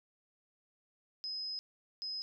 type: tone bursts at uneven times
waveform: sine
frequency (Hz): 5070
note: D#8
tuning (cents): +32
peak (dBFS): -37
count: 2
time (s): 1.24-1.59 / 2.02-2.22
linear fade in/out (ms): 0
effects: none